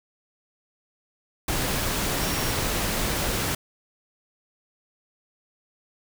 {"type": "tone in noise", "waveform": "sine", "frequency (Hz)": 5588, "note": "F8", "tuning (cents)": 0, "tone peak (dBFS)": -37, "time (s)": [2.2, 2.52], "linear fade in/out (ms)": 5, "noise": "pink", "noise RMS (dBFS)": -26, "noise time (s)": [1.48, 3.55], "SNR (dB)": -14, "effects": []}